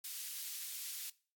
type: high-pass noise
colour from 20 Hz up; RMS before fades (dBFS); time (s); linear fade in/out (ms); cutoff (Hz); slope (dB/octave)
white; -44; 0.04-1.1; 5; 2800; 12
effects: noise-tail reverb RT60 0.4 s tail -21 dB re dry + AAC 64 kbps